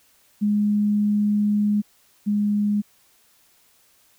sine tone pair in turn, 207.7 / 206.8 Hz, G#3 / G#3, 0 / -7 cents, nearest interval unison, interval 7 cents, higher first, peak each -17 / -18 dBFS, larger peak first, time 0.41-1.82 / 2.26-2.82 s, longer first, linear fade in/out 20 ms, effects white hiss -59 dBFS RMS until 4.18 s

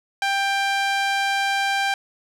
sawtooth tone with band-pass filter, 790 Hz, G5, 13 cents sharp, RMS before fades -22 dBFS, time 0.22-1.94 s, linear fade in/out 2 ms, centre 2100 Hz, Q 0.63, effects none

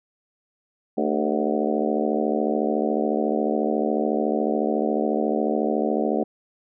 harmonic tone with a mistuned harmonic, 74 Hz, D2, 14 cents sharp, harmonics 3 / 4 / 5 / 6 / 7 / 8 / 9 / 10, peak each -26 / -27 / -28 / -29 / -29 / -30 / -31 / -31 dBFS, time 0.97-6.24 s, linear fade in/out 10 ms, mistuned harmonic 5, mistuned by +67 cents, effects none

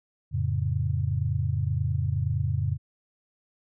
sine chord, F augmented, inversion none, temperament equal with one note detuned, 88.07 / 110 / 138.59 Hz, F2 / A2 / C#3, +15 / 0 / 0 cents, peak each -28 dBFS, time 0.31-2.78 s, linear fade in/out 50 ms, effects none

